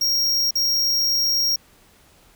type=tone with dropouts; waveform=square; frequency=5588 Hz; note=F8; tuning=in tune; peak=-18 dBFS; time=0.01-1.56 s; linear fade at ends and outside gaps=5 ms; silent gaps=0.509-0.554 s; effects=pink hiss -54 dBFS RMS until 2.35 s